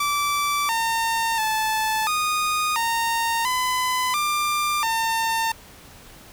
sawtooth tone with pitch steps, 1163 / 911 / 873 / 1234 / 921 / 1009 / 1191 / 905 Hz, D6 / A#5 / A5 / D#6 / A#5 / B5 / D6 / A5, -17 / -40 / -14 / -15 / -21 / +37 / +24 / +48 cents, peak -17 dBFS, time 0-5.52 s, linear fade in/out 5 ms, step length 690 ms, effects pink hiss -46 dBFS RMS until 6.32 s

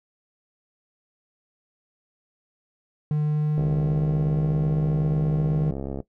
triangle tone with pitch glide, 150.7 to 154.04 Hz, D3 to D#3, +45 to -17 cents, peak -18 dBFS, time 3.11-5.71 s, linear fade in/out 2 ms, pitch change +38 cents, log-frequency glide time 3.23-4.56 s
click train, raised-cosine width 2 ms, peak -18 dBFS, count 166, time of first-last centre 3.58-6.003 s, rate 68.1 Hz
effects noise-tail reverb RT60 0.1 s tail -17 dB re dry

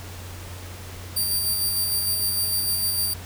5% pulse tone with tremolo, 4699 Hz, D8, in tune, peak -14 dBFS, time 1.16-3.14 s, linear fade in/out 10 ms, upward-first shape square, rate 6.6 Hz, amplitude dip 25%, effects added 90 Hz sine -37 dBFS peak until 3.25 s + pink hiss -41 dBFS RMS until 3.25 s

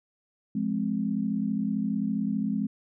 sine chord, F minor, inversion none, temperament equal with one note detuned, 174.61 / 209.9 / 261.6 Hz, F3 / Ab3 / C4, 0 / +19 / 0 cents, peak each -33 / -27 / -31 dBFS, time 0.55-2.67 s, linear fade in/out 5 ms, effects none

